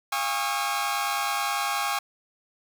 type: tone cluster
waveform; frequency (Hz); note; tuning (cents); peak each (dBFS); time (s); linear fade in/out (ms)
sawtooth; 699 / 810 / 1103 / 1250 / 1348; F5 / G#5 / C#6 / D#6 / E6; +1 / -43 / -9 / +8 / +38; -33 / -25 / -26 / -30 / -33; 0.12-1.99; 5
effects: 9-bit